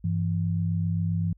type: tone pair together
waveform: sine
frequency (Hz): 99.2 / 166.83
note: G2 / E3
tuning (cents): +21 / +21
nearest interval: major sixth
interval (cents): 900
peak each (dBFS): -26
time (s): 0.04-1.33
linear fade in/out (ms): 5
effects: added 50 Hz sine -54 dBFS peak until 1.37 s